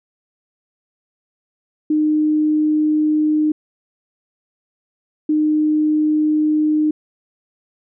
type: tone pair in turn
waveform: sine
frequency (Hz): 305.7 / 305.7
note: D#4 / D#4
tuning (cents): -30 / -30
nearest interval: unison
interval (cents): 0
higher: neither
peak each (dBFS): -13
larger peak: neither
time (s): 1.9-3.52 / 5.29-6.91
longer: neither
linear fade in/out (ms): 5
effects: none